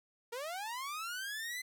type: linear sweep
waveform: sawtooth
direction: up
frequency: 451.8 to 2049 Hz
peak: -35 dBFS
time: 0.32-1.62 s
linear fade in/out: 10 ms
effects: none